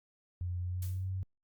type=tone with pitch glide; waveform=sine; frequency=88.9 to 94.13 Hz; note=F2 to F#2; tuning=+31 to +30 cents; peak=-33 dBFS; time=0.41-1.23 s; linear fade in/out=0 ms; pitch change=+99 cents; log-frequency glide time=0.61-1.05 s
type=noise with exponential decay; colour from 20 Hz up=blue; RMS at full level=-44 dBFS; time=0.82-1.1 s; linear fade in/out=5 ms; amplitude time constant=60 ms
effects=Opus 48 kbps